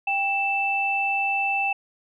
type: tone pair together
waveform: sine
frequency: 791 / 2651 Hz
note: G5 / E7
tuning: +15 / +9 cents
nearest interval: octave + major sixth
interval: 2094 cents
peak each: -25 / -23 dBFS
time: 0.07-1.73 s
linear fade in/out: 5 ms
effects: none